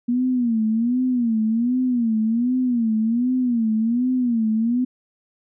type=tone with vibrato; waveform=sine; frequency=236.2 Hz; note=A#3; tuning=23 cents sharp; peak=-17 dBFS; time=0.08-4.85 s; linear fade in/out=10 ms; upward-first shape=sine; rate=1.3 Hz; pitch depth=140 cents each way; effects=none